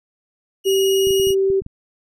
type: tone with vibrato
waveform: sawtooth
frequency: 2884 Hz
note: F#7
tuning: 45 cents flat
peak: -19 dBFS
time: 0.64-1.35 s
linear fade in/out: 50 ms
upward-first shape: sine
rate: 19 Hz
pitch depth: 12 cents each way
type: tone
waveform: sine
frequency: 387.3 Hz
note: G4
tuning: 21 cents flat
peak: -14 dBFS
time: 0.65-1.61 s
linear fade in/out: 20 ms
type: clicks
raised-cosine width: 5 ms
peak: -21 dBFS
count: 8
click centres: 1.071 / 1.107 / 1.199 / 1.271 / 1.305 / 1.502 / 1.619 / 1.664 s
effects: none